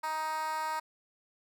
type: tone with high-pass filter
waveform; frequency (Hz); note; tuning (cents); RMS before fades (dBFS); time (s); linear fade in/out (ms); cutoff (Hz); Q
10% pulse; 313.2; D#4; +11; -34; 0.03-0.8; 10; 920; 3.7
effects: none